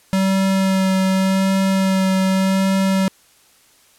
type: tone with vibrato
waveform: square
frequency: 191.1 Hz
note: G3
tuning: 44 cents flat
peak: -15 dBFS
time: 0.13-3.08 s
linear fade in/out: 0 ms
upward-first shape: sine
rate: 0.86 Hz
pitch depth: 13 cents each way
effects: white hiss -53 dBFS RMS until 3.98 s + low-pass 12000 Hz 12 dB/octave